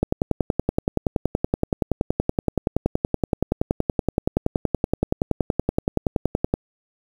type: click train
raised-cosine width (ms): 2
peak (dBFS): -5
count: 70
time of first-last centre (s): 0.03-6.539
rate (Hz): 10.6
effects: 7-bit